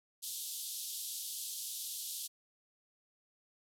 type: band-pass noise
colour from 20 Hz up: white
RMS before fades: -42 dBFS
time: 0.22-2.28 s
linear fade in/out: 20 ms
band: 3200 to 14000 Hz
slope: 48 dB/octave
effects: none